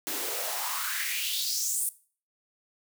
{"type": "noise with high-pass filter sweep", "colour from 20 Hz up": "white", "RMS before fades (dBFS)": -31, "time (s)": [0.07, 1.89], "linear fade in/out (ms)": 0, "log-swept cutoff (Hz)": [280, 10000], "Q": 4.1, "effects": ["noise-tail reverb RT60 0.4 s tail -18 dB re dry"]}